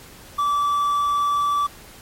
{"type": "tone with quantisation", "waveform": "triangle", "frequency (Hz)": 1158, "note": "D6", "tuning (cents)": -25, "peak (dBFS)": -16, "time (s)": [0.38, 1.67], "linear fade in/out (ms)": 10, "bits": 7, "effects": ["pink hiss -44 dBFS RMS until 2.01 s", "MP3 64 kbps"]}